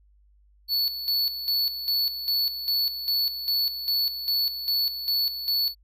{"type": "tone with tremolo", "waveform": "square", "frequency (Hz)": 4435, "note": "C#8", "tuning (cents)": 0, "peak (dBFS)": -22, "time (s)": [0.68, 5.75], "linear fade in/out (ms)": 50, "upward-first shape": "square", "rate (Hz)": 2.5, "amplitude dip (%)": 65, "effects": ["added 50 Hz sine -56 dBFS peak until 5.83 s"]}